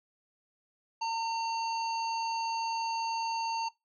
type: harmonic tone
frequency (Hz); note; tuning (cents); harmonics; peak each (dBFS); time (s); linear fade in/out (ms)
911; A#5; -40; 1 / 3 / 5 / 7; -30 / -41 / -41 / -47; 1.01-3.69; 10
effects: noise-tail reverb RT60 0.2 s tail -22 dB re dry